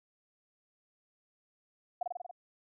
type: tone with echo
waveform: sine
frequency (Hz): 714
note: F5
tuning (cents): +38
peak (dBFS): -29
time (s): 2.01-2.03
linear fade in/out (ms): 5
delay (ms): 47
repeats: 6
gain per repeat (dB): -2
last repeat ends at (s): 2.312
effects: none